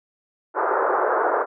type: band-pass noise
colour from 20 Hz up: pink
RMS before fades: -21 dBFS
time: 0.54-1.46 s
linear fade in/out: 50 ms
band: 380 to 1500 Hz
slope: 48 dB/octave
effects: none